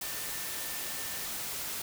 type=tone in noise; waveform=sine; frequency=1790 Hz; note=A6; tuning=29 cents sharp; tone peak=-48 dBFS; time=0.02-1.26 s; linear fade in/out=5 ms; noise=white; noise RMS=-37 dBFS; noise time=0.01-1.82 s; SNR=-14 dB; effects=none